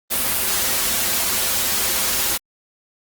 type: noise with comb filter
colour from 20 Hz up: white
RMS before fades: -20 dBFS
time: 0.1-2.38 s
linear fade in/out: 20 ms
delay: 6.7 ms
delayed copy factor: -0.65
effects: Opus 32 kbps